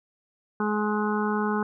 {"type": "harmonic tone", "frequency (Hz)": 210.7, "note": "G#3", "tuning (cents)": 25, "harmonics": [1, 2, 4, 5, 6, 7], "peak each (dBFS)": [-26, -29, -32, -33, -34, -34], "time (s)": [0.6, 1.63], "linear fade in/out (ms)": 2, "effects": []}